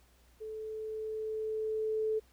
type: tone with level ramp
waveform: sine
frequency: 435.7 Hz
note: A4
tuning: 17 cents flat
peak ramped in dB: -39 to -28 dBFS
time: 0.4-2.2 s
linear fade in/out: 20 ms
effects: added 60 Hz sine -63 dBFS peak until 2.32 s + pink hiss -67 dBFS RMS until 2.32 s